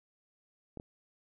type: clicks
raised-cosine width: 2 ms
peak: -30 dBFS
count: 2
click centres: 0.773 / 0.799 s
effects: none